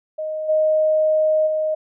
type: tone with level steps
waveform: sine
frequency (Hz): 622.3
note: D#5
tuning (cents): 0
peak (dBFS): -23 / -14 / -18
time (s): 0.18-1.75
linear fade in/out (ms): 10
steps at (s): 0.48 / 1.46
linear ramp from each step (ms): 20
effects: none